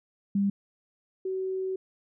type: tone pair in turn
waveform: sine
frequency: 199.4 / 377.7 Hz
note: G3 / F#4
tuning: +30 / +36 cents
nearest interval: major seventh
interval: 1106 cents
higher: second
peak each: -22 / -28 dBFS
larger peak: first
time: 0.35-0.5 / 1.25-1.76 s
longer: second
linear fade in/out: 5 ms
effects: none